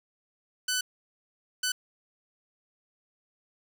10% pulse tone bursts at uneven times, 1499 Hz, F#6, 22 cents sharp, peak -18 dBFS, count 2, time 0.68-0.81 / 1.63-1.72 s, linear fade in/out 5 ms, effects none

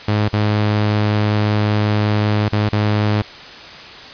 sawtooth tone with dropouts, 105.3 Hz, G#2, 24 cents sharp, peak -10 dBFS, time 0.08-3.22 s, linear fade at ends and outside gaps 5 ms, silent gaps 0.285-0.331 / 2.487-2.525 / 2.69-2.726 s, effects white hiss -35 dBFS RMS until 4.13 s + resampled to 11025 Hz

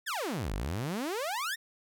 sawtooth exponential two-way sweep, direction down then up, 1899 to 43.65 to 1899 Hz, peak -28 dBFS, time 0.06-1.56 s, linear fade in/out 20 ms, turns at 0.53 s, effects none

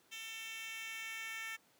10% pulse tone with high-pass filter sweep, 447.2 Hz, A4, 28 cents sharp, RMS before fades -45 dBFS, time 0.11-1.57 s, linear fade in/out 20 ms, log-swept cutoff 3000 to 1900 Hz, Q 2.1, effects pink hiss -69 dBFS RMS until 1.79 s + high-pass 200 Hz 12 dB/octave

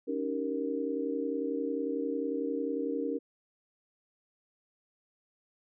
sine chord, Eb dominant seventh, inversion third, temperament just, 280 / 311.1 / 388.9 / 466.7 Hz, Db4 / Eb4 / G4 / Bb4, +18 / 0 / -14 / +2 cents, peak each -34 / -37 / -39 / -34 dBFS, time 0.07-3.19 s, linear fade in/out 20 ms, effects none

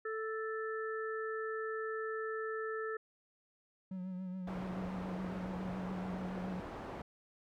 harmonic tone, 440 Hz, A4, in tune, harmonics 1 / 3 / 4, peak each -38 / -43 / -44 dBFS, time 0.05-2.97 s, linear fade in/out 5 ms
triangle tone with vibrato, 184.9 Hz, F#3, 1 cent flat, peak -37 dBFS, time 3.91-6.6 s, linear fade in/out 5 ms, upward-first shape triangle, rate 7.1 Hz, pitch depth 47 cents each way
white low-pass noise, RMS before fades -45 dBFS, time 4.47-7.02 s, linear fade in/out 5 ms, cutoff 800 Hz, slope 12 dB/octave
effects none

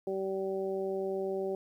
harmonic tone, 192.2 Hz, G3, 34 cents flat, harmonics 1 / 2 / 3 / 4, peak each -42 / -32 / -38 / -44 dBFS, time 0.07-1.55 s, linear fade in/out 2 ms, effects 11-bit

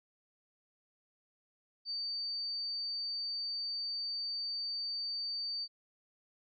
sine tone, 4600 Hz, D8, 37 cents flat, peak -35 dBFS, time 1.85-5.68 s, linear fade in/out 50 ms, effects none

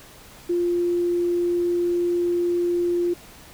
sine tone, 349.1 Hz, F4, 1 cent flat, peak -19 dBFS, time 0.49-3.14 s, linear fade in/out 10 ms, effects pink hiss -46 dBFS RMS until 3.53 s

